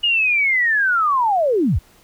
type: linear sweep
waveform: sine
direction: down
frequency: 2894 to 44.07 Hz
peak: -14 dBFS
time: 0.03-1.79 s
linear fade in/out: 10 ms
effects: pink hiss -52 dBFS RMS until 2.03 s